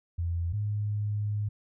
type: tone pair in turn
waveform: sine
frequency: 85.3 / 104.38 Hz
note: F2 / G#2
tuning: -40 / +9 cents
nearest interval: minor third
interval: 349 cents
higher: second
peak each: -27 dBFS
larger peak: neither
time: 0.18-0.53 / 0.53-1.49 s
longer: second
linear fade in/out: 10 ms
effects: none